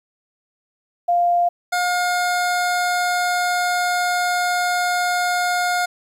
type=tone pair in turn; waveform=sine / 25% pulse; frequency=698.5 / 714 Hz; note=F5 / F5; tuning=0 / +38 cents; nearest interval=unison; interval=38 cents; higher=second; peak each=-14 dBFS; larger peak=neither; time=1.08-1.49 / 1.72-5.86 s; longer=second; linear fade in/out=10 ms; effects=low-pass 12000 Hz 12 dB/octave + 9-bit